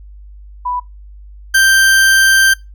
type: tone pair in turn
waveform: sine / 40% pulse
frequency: 989 / 1569.9 Hz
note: B5 / G6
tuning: +2 / +2 cents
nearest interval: minor sixth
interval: 800 cents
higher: second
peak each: -16 / -6 dBFS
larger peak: second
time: 0.65-0.8 / 1.54-2.54 s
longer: second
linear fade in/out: 10 ms
effects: noise-tail reverb RT60 0.2 s tail -21 dB re dry + added 50 Hz sine -33 dBFS peak until 2.74 s